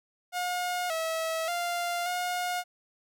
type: tone with pitch steps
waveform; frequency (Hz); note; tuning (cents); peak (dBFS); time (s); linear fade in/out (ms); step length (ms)
sawtooth; 717 / 648 / 697 / 717; F5 / E5 / F5 / F5; +45 / -30 / -4 / +45; -25; 0.32-2.64; 50; 580
effects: none